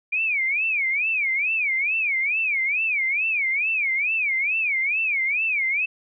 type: tone with vibrato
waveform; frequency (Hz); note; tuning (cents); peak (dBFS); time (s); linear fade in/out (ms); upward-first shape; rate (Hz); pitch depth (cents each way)
sine; 2356; D7; +5; -20; 0.12-5.86; 10; sine; 2.3; 220
effects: none